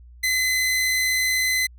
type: tone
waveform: sawtooth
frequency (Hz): 2034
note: C7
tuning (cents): -50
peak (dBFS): -16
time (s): 0.23-1.67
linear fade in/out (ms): 10
effects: added 60 Hz sine -43 dBFS peak until 1.78 s